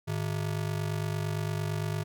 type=ring-modulated tone; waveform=square; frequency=130.81 Hz; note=C3; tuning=in tune; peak=-27 dBFS; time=0.07-2.04 s; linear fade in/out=20 ms; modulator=24.4 Hz; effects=none